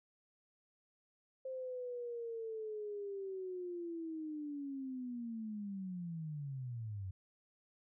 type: linear sweep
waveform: sine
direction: down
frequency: 526 to 91.1 Hz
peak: -40 dBFS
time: 1.45-7.11 s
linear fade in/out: 5 ms
effects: none